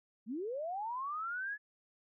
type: linear sweep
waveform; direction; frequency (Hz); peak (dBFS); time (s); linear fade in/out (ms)
sine; up; 196.2 to 1720; -36; 0.26-1.58; 50
effects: none